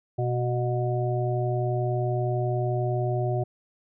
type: harmonic tone with a mistuned harmonic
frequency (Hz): 123.3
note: B2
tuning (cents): -2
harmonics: 1 / 3 / 5 / 6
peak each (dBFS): -25 / -30 / -32 / -33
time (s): 0.18-3.44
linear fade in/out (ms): 10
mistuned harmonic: 6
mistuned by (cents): -29
effects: none